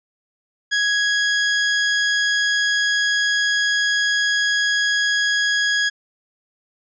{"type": "tone", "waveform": "sawtooth", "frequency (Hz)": 1661.2, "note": "G#6", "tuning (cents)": 0, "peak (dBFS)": -13, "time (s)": [0.71, 5.9], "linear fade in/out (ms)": 20, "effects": ["resampled to 16000 Hz"]}